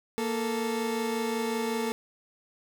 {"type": "tone pair together", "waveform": "30% pulse", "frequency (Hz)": [232.7, 440], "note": ["A#3", "A4"], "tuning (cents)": [-3, 0], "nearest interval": "major seventh", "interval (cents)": 1103, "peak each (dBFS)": -28, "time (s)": [0.18, 1.92], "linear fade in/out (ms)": 0, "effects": []}